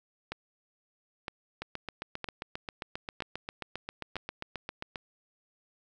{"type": "two click trains", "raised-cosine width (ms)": 0.3, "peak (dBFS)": [-19, -20], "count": [5, 26], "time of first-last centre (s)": [[0.32, 4.166], [1.62, 4.958]], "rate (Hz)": [1.04, 7.49], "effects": []}